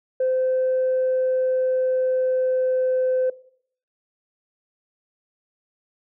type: tone with pitch glide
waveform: sine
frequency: 516 to 513 Hz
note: C5 to C5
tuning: -24 to -34 cents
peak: -17 dBFS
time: 0.2-3.3 s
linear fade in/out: 5 ms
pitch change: -10 cents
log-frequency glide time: 0.71-3.19 s
effects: noise-tail reverb RT60 0.6 s tail -19 dB re dry + tanh soft clip ceiling -15 dBFS